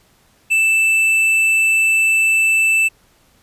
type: tone with tanh clipping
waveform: sine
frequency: 2646 Hz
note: E7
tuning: 6 cents sharp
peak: -13 dBFS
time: 0.5-2.89 s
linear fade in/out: 20 ms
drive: 8 dB
effects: pink hiss -55 dBFS RMS until 3.42 s + resampled to 32000 Hz